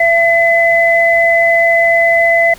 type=tone pair together; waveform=sine; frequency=673.8 / 2019 Hz; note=E5 / B6; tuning=+38 / +38 cents; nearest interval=octave + perfect fifth; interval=1900 cents; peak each=-10 dBFS; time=0-2.54 s; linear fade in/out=5 ms; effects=pink hiss -38 dBFS RMS until 2.58 s